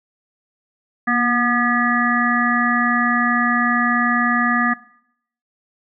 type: harmonic tone with a mistuned harmonic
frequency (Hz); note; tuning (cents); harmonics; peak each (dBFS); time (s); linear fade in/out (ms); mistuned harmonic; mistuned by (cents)
242.7; B3; -30; 1 / 3 / 5 / 7 / 8; -20 / -25 / -21 / -20 / -24; 1.07-4.74; 10; 1; -32
effects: noise-tail reverb RT60 0.7 s tail -19 dB re dry